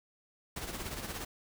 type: noise with tremolo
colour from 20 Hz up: pink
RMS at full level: -38 dBFS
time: 0.56-1.25 s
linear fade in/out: 5 ms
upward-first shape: sine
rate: 17 Hz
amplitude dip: 55%
effects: none